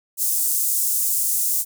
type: high-pass noise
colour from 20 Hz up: pink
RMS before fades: -21 dBFS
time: 0.17-1.65 s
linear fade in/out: 50 ms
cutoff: 7700 Hz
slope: 24 dB/octave
effects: none